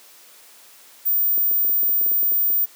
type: tone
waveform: sine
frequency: 14740 Hz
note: A#9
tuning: 21 cents flat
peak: -16 dBFS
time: 1.05-2.66 s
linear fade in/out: 20 ms
type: clicks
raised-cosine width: 2 ms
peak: -24 dBFS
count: 12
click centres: 1.378 / 1.513 / 1.648 / 1.695 / 1.832 / 1.894 / 2.013 / 2.063 / 2.117 / 2.23 / 2.321 / 2.502 s
effects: white hiss -48 dBFS RMS until 2.75 s + high-pass 300 Hz 12 dB/octave